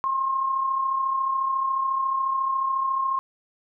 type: tone pair together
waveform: sine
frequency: 1037 / 1071.1 Hz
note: C6 / C6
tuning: -16 / +40 cents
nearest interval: minor second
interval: 56 cents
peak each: -32 / -22 dBFS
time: 0.04-3.19 s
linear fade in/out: 0 ms
effects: none